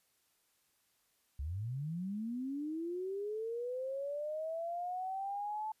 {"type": "linear sweep", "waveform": "sine", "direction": "up", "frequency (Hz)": [64, 875], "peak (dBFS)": -36, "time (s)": [1.39, 5.72], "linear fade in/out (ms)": 5, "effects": ["white hiss -75 dBFS RMS until 5.8 s", "resampled to 32000 Hz"]}